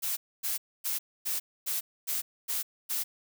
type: noise bursts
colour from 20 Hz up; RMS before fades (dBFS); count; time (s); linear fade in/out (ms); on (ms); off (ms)
blue; -31; 8; 0.02-3.04; 20; 150; 260
effects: none